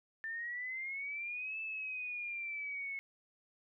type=exponential two-way sweep; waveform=sine; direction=up then down; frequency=1779 to 2637 to 2186 Hz; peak=-38 dBFS; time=0.24-2.99 s; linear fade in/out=0 ms; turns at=1.6 s; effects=none